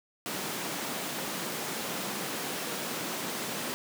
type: high-pass noise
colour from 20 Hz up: pink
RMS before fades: -35 dBFS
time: 0.26-3.74 s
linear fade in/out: 0 ms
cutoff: 170 Hz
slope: 24 dB/octave
effects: none